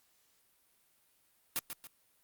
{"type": "noise with echo", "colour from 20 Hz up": "white", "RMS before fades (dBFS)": -33, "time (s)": [1.56, 1.59], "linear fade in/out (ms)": 0, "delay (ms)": 140, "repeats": 2, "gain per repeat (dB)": -8, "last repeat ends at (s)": 1.87, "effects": ["white hiss -71 dBFS RMS until 2.23 s", "Opus 48 kbps"]}